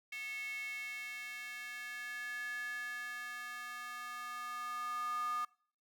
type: tone with high-pass filter sweep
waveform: square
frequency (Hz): 244.1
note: B3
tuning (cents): -20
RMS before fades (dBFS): -42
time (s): 0.12-5.45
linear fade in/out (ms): 5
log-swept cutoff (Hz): 2300 to 1200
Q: 8.7
effects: noise-tail reverb RT60 0.5 s tail -23 dB re dry